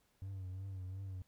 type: tone with vibrato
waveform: triangle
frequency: 94.9 Hz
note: F#2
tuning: 44 cents sharp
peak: -39 dBFS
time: 0.22-1.22 s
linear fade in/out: 0 ms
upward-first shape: triangle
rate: 2.8 Hz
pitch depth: 65 cents each way
effects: tanh soft clip ceiling -35 dBFS + pink hiss -75 dBFS RMS until 1.27 s